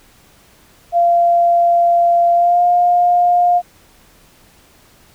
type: tone with pitch glide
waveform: sine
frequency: 690 to 706.9 Hz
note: F5 to F5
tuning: -21 to +21 cents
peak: -9 dBFS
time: 0.92-3.62 s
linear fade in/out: 50 ms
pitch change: +42 cents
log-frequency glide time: 2.34-2.63 s
effects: pink hiss -49 dBFS RMS until 5.14 s